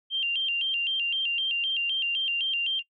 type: tone with vibrato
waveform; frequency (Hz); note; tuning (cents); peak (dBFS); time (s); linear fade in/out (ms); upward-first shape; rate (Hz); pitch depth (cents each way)
sine; 2966; F#7; +4; -24; 0.1-2.83; 50; square; 3.9; 110
effects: noise-tail reverb RT60 0.1 s tail -24 dB re dry